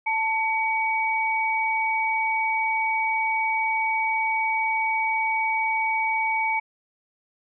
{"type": "tone pair together", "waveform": "sine", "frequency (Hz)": [885, 2261], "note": ["A5", "C#7"], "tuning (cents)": [10, 34], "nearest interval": "octave + major third", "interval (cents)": 1624, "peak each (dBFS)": -24, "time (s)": [0.06, 6.6], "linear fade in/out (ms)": 10, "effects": []}